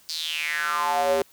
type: tone with high-pass filter sweep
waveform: square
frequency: 80 Hz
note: D#2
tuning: 49 cents sharp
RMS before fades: -25 dBFS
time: 0.09-1.22 s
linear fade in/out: 0 ms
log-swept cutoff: 4800 to 440 Hz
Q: 6.1
effects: white hiss -56 dBFS RMS until 1.32 s